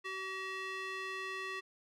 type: tone with band-pass filter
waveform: square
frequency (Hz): 380.7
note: F#4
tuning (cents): +49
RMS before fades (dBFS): -41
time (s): 0.04-1.61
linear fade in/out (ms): 20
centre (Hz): 2100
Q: 1.5
effects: none